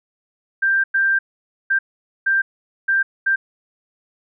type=tone bursts at uneven times; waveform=sine; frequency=1579 Hz; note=G6; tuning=12 cents sharp; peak=-14 dBFS; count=6; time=0.62-0.84 / 0.94-1.19 / 1.7-1.79 / 2.26-2.42 / 2.88-3.03 / 3.26-3.36 s; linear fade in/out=10 ms; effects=none